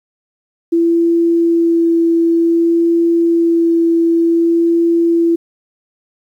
sine tone with vibrato, 335.3 Hz, E4, 30 cents sharp, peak -9 dBFS, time 0.72-5.36 s, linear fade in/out 10 ms, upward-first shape sine, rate 0.54 Hz, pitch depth 9 cents each way, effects 8-bit

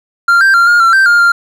triangle tone with pitch steps, 1389 / 1576 / 1384 / 1419 / 1355 / 1563 / 1410 / 1393 Hz, F6 / G6 / F6 / F6 / E6 / G6 / F6 / F6, -10 / +9 / -16 / +27 / +47 / -6 / +16 / -5 cents, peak -3 dBFS, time 0.28-1.32 s, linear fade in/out 5 ms, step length 130 ms, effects none

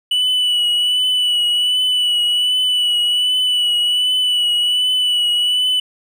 triangle tone with vibrato, 2960 Hz, F#7, in tune, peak -12 dBFS, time 0.11-5.8 s, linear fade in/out 5 ms, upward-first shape triangle, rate 1.3 Hz, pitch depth 33 cents each way, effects none

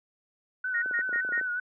sine tone with vibrato, 1480 Hz, F#6, in tune, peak -28 dBFS, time 0.64-1.6 s, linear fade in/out 5 ms, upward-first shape sine, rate 5.4 Hz, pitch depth 48 cents each way
sine tone bursts, 1864.7 Hz, A#6, in tune, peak -26 dBFS, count 4, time 0.74-1.406 s, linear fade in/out 10 ms, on 84 ms, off 110 ms
clicks, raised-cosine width 2 ms, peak -25 dBFS, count 11, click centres 0.86 / 0.911 / 0.991 / 1.092 / 1.128 / 1.159 / 1.249 / 1.29 / 1.322 / 1.377 / 1.412 s
effects high-pass 400 Hz 12 dB/octave

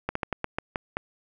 slowing click train, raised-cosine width 0.5 ms, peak -12 dBFS, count 8, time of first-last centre 0.09-0.969 s, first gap 64 ms, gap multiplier 1.22, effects none

